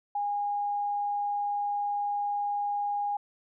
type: tone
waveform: sine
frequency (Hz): 818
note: G#5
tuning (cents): -26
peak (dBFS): -27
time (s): 0.15-3.17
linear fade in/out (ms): 5
effects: none